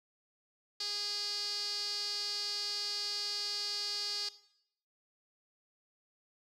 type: tone with band-pass filter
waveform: sawtooth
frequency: 410.4 Hz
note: G#4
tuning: 21 cents flat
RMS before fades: -37 dBFS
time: 0.8-4.29 s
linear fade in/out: 5 ms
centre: 4700 Hz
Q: 8.4
effects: noise-tail reverb RT60 0.7 s tail -17 dB re dry